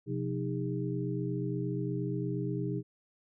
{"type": "tone cluster", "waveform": "sine", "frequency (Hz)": [128.5, 177, 310.8, 404.8], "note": ["C3", "F3", "D#4", "G#4"], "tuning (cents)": [-31, 23, -2, -44], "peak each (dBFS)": [-34, -37, -37, -38], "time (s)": [0.06, 2.83], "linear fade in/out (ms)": 50, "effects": []}